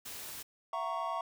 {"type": "noise", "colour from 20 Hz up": "white", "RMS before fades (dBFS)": -44, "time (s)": [0.05, 0.43], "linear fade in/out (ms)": 10}
{"type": "chord", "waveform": "triangle", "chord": "F# dominant seventh", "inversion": "third", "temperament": "equal with one note detuned", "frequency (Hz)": [670.4, 740, 932.3, 1108.7], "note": ["E5", "F#5", "A#5", "C#6"], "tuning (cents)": [29, 0, 0, 0], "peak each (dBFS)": [-37, -40, -37, -35], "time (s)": [0.73, 1.21], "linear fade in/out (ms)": 2}
{"effects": []}